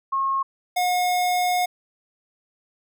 sine / square tone pair in turn, 1083 / 721.5 Hz, C#6 / F#5, -41 / -44 cents, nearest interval perfect fifth, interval 703 cents, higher first, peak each -20 dBFS, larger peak neither, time 0.12-0.43 / 0.76-1.66 s, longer second, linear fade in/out 10 ms, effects none

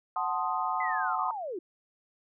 sine chord, F# diminished seventh, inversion none, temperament equal, 740 / 880 / 1046.5 / 1244.5 Hz, F#5 / A5 / C6 / Eb6, 0 / 0 / 0 / 0 cents, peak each -33 dBFS, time 0.16-1.31 s, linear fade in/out 2 ms
sine linear sweep, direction down, 2059 to 324.9 Hz, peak -33 dBFS, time 0.8-1.59 s, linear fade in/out 5 ms
effects none

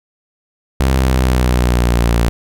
sawtooth tone with pitch glide, 65.9 to 58.04 Hz, C2 to A#1, +13 to -7 cents, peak -7 dBFS, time 0.8-2.29 s, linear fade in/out 0 ms, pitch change -220 cents, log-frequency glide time 0.91-2.11 s, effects none

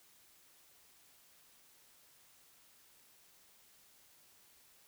silence, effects white hiss -65 dBFS RMS until 4.87 s

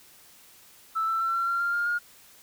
sine tone with pitch steps, 1318.5 / 1333.1 / 1347.8 / 1362.6 / 1377.7 / 1392.9 / 1408.2 / 1423.8 Hz, E6 / E6 / E6 / F6 / F6 / F6 / F6 / F6, 0 / +19 / +38 / -43 / -24 / -5 / +14 / +33 cents, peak -23 dBFS, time 0.95-1.99 s, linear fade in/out 20 ms, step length 130 ms, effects tanh soft clip ceiling -19 dBFS + white hiss -54 dBFS RMS until 2.42 s

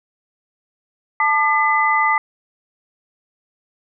sine tone cluster, 880 / 1202 / 2012 Hz, A5 / D6 / B6, 0 / +40 / +32 cents, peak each -18 dBFS, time 1.2-2.18 s, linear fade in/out 2 ms, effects none

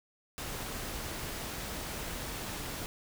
pink noise, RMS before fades -39 dBFS, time 0.38-2.86 s, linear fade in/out 0 ms, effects none

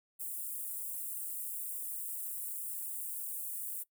white high-pass noise, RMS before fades -40 dBFS, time 0.19-3.84 s, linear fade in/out 20 ms, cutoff 8400 Hz, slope 48 dB/octave, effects noise-tail reverb RT60 0.1 s tail -21 dB re dry

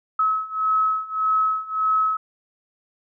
sine beating tone pair, 1286 / 1287.7 Hz, E6 / E6, -43 / -41 cents, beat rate 1.7 Hz, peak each -23 / -21 dBFS, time 0.19-2.17 s, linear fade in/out 5 ms, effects none

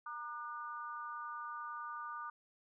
sine tone with amplitude modulation, 1203 Hz, D6, 41 cents sharp, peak -37 dBFS, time 0.06-2.3 s, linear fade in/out 5 ms, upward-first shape sine, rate 269 Hz, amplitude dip 100%, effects none

